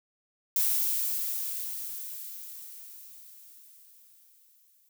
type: noise with exponential decay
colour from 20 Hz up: violet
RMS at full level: -25 dBFS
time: 0.56-4.89 s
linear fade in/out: 2 ms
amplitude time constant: 940 ms
effects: none